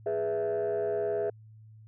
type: chord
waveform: sine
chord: E major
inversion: first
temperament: equal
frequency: 415.3 / 493.9 / 659.3 Hz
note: G#4 / B4 / E5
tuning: 0 / 0 / 0 cents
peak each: -28 / -33 / -30 dBFS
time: 0.06-1.3 s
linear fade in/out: 5 ms
effects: tanh soft clip ceiling -23 dBFS + added 109 Hz sine -49 dBFS peak until 1.87 s